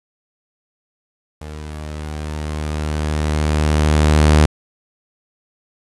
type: tone with level ramp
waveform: sawtooth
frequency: 76.1 Hz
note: D#2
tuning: 38 cents flat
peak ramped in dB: -26 to -4 dBFS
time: 1.41-4.46 s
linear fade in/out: 5 ms
effects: resampled to 24000 Hz + 7-bit